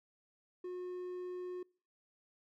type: tone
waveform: triangle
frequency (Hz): 361.6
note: F#4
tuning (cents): -40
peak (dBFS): -38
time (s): 0.64-1.63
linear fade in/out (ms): 5
effects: noise-tail reverb RT60 0.4 s tail -25 dB re dry